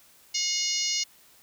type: harmonic tone with a mistuned harmonic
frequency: 719 Hz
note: F#5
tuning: 50 cents flat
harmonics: 3 / 4 / 5 / 6 / 7 / 8 / 9 / 10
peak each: -36 / -34 / -39 / -32 / -31 / -32 / -32 / -42 dBFS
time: 0.34-1.04 s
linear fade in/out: 10 ms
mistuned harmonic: 8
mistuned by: -16 cents
effects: white hiss -57 dBFS RMS until 1.42 s